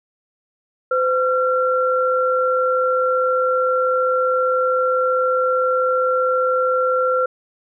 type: tone pair together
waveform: sine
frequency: 511 / 1366.4 Hz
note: C5 / F6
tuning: -41 / -38 cents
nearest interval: octave + perfect fourth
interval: 1703 cents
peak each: -17 / -19 dBFS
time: 0.91-7.26 s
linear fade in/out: 5 ms
effects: none